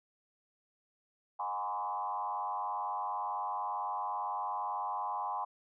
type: tone with frequency modulation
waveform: sine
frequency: 924 Hz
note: A#5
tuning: 16 cents flat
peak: -33 dBFS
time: 1.39-5.45 s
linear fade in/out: 10 ms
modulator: 97.9 Hz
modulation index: 1.9
effects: none